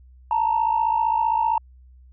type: tone pair together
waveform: sine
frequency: 880 / 935.4 Hz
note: A5 / A#5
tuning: 0 / +6 cents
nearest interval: minor second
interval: 106 cents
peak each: -20 dBFS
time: 0.31-1.58 s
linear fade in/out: 2 ms
effects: tanh soft clip ceiling -12 dBFS + added 63 Hz sine -46 dBFS peak until 2.12 s